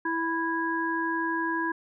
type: harmonic tone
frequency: 329.6 Hz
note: E4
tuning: in tune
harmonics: 1 / 3 / 5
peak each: -30 / -30 / -30 dBFS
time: 0.05-1.72 s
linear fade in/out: 5 ms
effects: none